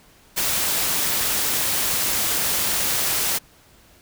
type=noise; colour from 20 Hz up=white; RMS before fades=-22 dBFS; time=0.36-3.39 s; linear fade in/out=20 ms; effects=pink hiss -53 dBFS RMS until 4.01 s